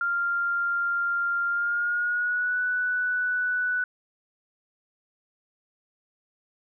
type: tone with pitch glide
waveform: sine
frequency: 1394 to 1485.4 Hz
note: F6 to F#6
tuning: -4 to +6 cents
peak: -23 dBFS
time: 0.01-3.84 s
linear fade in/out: 2 ms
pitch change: +110 cents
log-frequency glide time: 1.48-2.6 s
effects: none